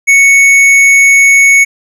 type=tone with hard clipping; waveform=sine; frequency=2217 Hz; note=C#7; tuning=in tune; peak=-4 dBFS; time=0.07-1.65 s; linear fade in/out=20 ms; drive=9 dB; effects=none